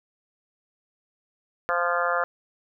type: harmonic tone with a mistuned harmonic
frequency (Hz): 174.1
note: F3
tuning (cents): -5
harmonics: 3 / 4 / 5 / 6 / 7 / 8 / 9 / 10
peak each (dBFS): -28 / -29 / -36 / -31 / -28 / -28 / -35 / -33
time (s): 1.69-2.24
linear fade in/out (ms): 0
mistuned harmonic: 10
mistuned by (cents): -25
effects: none